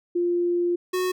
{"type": "tone pair in turn", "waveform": ["sine", "square"], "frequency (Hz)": [349.2, 367], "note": ["F4", "F#4"], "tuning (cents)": [0, -14], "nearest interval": "minor second", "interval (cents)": 86, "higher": "second", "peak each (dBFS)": [-20, -23], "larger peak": "first", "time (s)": [[0.15, 0.76], [0.93, 1.12]], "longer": "first", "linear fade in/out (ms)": 10, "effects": []}